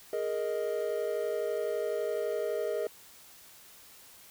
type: chord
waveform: triangle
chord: Ab suspended second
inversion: none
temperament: just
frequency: 415.3 / 467.2 / 623 Hz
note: Ab4 / Bb4 / Eb5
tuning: 0 / +4 / +2 cents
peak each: -32 dBFS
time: 0.13-2.87 s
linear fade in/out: 2 ms
effects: white hiss -54 dBFS RMS until 4.3 s